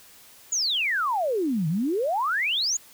sine exponential two-way sweep, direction down then up, 7030 to 149.3 to 7030 Hz, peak -22 dBFS, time 0.52-2.77 s, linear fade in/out 5 ms, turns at 1.68 s, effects white hiss -51 dBFS RMS until 2.93 s

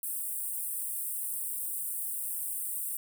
pink high-pass noise, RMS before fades -35 dBFS, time 0.03-2.97 s, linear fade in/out 2 ms, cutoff 8300 Hz, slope 96 dB/octave, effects none

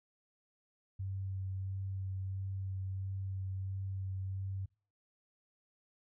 sine tone with vibrato, 95.8 Hz, G2, 39 cents flat, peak -36 dBFS, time 0.99-4.66 s, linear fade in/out 10 ms, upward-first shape sine, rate 1.5 Hz, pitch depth 13 cents each way, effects noise-tail reverb RT60 0.4 s tail -26 dB re dry

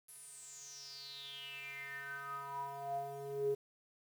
square tone with band-pass filter sweep, 139.6 Hz, C#3, 13 cents sharp, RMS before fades -44 dBFS, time 0.08-3.55 s, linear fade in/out 10 ms, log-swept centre 11000 to 390 Hz, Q 9.8, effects 10-bit

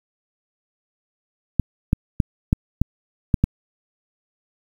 clicks, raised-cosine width 5 ms, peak -3 dBFS, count 7, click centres 1.597 / 1.931 / 2.202 / 2.529 / 2.816 / 3.342 / 3.44 s, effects 7-bit

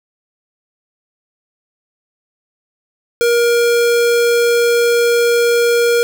square tone, 472.9 Hz, A#4, 25 cents sharp, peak -11 dBFS, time 3.21-6.03 s, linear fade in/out 0 ms, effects none

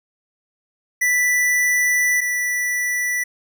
square tone pair in turn, 1975.5 / 1966.7 Hz, B6 / B6, 0 / -8 cents, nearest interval unison, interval 8 cents, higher first, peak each -16 / -20 dBFS, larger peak first, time 1.01-2.21 / 2.21-3.24 s, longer first, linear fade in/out 10 ms, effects none

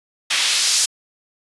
white noise with band-pass filter sweep, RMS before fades -18 dBFS, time 0.3-0.86 s, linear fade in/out 10 ms, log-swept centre 2600 to 6300 Hz, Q 1.2, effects resampled to 24000 Hz

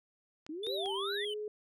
clicks, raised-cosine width 0.2 ms, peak -31 dBFS, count 3, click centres 0.465 / 0.667 / 0.859 s
sine exponential sweep, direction up, 292.1 to 2079 Hz, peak -38 dBFS, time 0.49-1.25 s, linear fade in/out 5 ms
triangle tone with vibrato, 3459 Hz, A7, 30 cents flat, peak -36 dBFS, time 0.63-1.34 s, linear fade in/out 5 ms, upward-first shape triangle, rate 2.5 Hz, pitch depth 260 cents each way
sine tone with pitch glide, 392 to 422.6 Hz, G4 to G#4, 0 to +30 cents, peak -36 dBFS, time 0.67-1.48 s, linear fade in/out 2 ms, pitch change +130 cents, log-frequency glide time 0.99-1.36 s
effects none

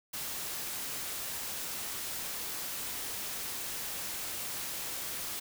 white noise, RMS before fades -38 dBFS, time 0.13-5.4 s, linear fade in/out 10 ms, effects none

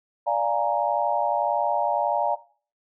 sine chord, Bb dominant seventh, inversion first, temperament equal, 587.3 / 698.5 / 830.6 / 932.3 Hz, D5 / F5 / Ab5 / Bb5, 0 / 0 / 0 / 0 cents, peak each -26 dBFS, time 0.26-2.36 s, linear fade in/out 20 ms, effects noise-tail reverb RT60 0.4 s tail -17 dB re dry

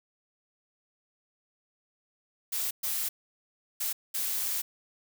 blue noise bursts at uneven times, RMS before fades -31 dBFS, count 4, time 2.52-2.71 / 2.83-3.09 / 3.8-3.93 / 4.14-4.62 s, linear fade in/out 10 ms, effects none

